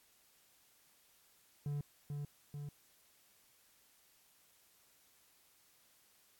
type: tone with echo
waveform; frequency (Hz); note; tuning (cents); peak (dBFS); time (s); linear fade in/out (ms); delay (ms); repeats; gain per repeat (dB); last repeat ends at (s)
triangle; 144.8; D3; -24; -34; 1.66-1.81; 2; 440; 2; -3; 2.69
effects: white hiss -69 dBFS RMS until 6.39 s + AAC 64 kbps